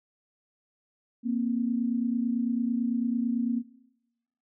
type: tone pair together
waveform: sine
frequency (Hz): 234.1 / 263.1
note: A#3 / C4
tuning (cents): +8 / +10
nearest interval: major second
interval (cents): 202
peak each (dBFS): -26 / -30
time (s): 1.23-3.63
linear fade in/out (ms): 50
effects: noise-tail reverb RT60 0.9 s tail -19 dB re dry